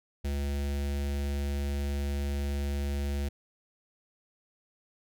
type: tone with notch filter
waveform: square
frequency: 70.8 Hz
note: C#2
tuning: 37 cents sharp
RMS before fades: -31 dBFS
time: 0.24-3.29 s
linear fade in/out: 10 ms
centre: 1100 Hz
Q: 1.3
effects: none